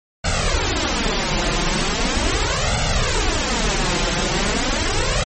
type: noise with flanger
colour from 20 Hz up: pink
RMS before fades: -19 dBFS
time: 0.24-5.24 s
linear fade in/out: 10 ms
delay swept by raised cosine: 1.4 to 5.8 ms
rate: 0.39 Hz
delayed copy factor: +1
effects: MP3 32 kbps